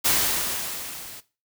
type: noise with level ramp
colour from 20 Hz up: white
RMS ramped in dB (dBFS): -19 to -41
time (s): 0.04-1.21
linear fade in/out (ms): 20
effects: noise-tail reverb RT60 0.3 s tail -17 dB re dry